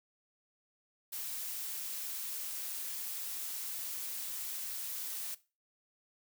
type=noise; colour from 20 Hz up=blue; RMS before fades=-40 dBFS; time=1.12-5.35 s; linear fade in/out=10 ms; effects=noise-tail reverb RT60 0.3 s tail -18 dB re dry